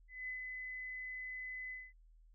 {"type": "tone with ADSR envelope", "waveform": "sine", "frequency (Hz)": 2017, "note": "B6", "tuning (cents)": 36, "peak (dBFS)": -39, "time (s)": [0.08, 1.93], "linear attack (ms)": 200, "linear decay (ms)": 110, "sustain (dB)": -3, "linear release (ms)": 220, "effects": ["added 40 Hz sine -60 dBFS peak until 2.34 s"]}